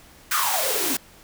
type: noise with high-pass filter sweep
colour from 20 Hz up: white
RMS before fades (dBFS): -23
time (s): 0.31-0.97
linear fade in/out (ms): 5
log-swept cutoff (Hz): 1400 to 240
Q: 7.9
effects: pink hiss -50 dBFS RMS until 1.23 s